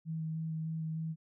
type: tone with vibrato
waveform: sine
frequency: 160 Hz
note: D#3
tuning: 49 cents sharp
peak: -34 dBFS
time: 0.05-1.16 s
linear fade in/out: 50 ms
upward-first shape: square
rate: 3.3 Hz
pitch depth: 10 cents each way
effects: none